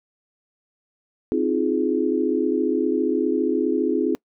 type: chord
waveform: sine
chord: F minor seventh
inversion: second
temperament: just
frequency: 261.9 / 314.3 / 349.2 / 419.1 Hz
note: C4 / Eb4 / F4 / Ab4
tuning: +2 / +18 / 0 / +16 cents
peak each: -24 dBFS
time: 1.32-4.15 s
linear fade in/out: 0 ms
effects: noise-tail reverb RT60 0.1 s tail -25 dB re dry